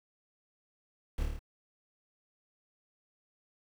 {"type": "noise with echo", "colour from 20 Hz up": "brown", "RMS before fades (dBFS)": -33, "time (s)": [1.18, 1.23], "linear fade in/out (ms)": 2, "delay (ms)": 27, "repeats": 6, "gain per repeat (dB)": -2, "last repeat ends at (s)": 1.392, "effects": []}